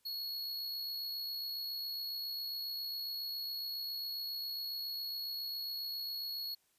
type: tone with amplitude modulation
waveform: square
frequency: 4341 Hz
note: C#8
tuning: 37 cents flat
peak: -37 dBFS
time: 0.05-6.55 s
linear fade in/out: 10 ms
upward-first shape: sine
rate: 67.3 Hz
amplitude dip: 30%
effects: white hiss -74 dBFS RMS until 6.78 s + resampled to 32000 Hz